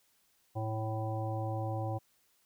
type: harmonic tone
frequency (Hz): 110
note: A2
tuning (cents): 0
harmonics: 1 / 3 / 5 / 7 / 9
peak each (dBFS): -34 / -42 / -41 / -40 / -48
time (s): 0.55-1.99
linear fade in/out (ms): 20
effects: white hiss -71 dBFS RMS until 2.45 s